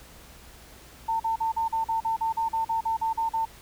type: tone bursts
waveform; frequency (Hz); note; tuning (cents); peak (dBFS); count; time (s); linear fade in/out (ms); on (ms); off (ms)
sine; 900; A5; +39; -23; 15; 1.08-3.454; 10; 120; 41
effects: added 60 Hz sine -53 dBFS peak until 3.61 s + pink hiss -50 dBFS RMS until 3.61 s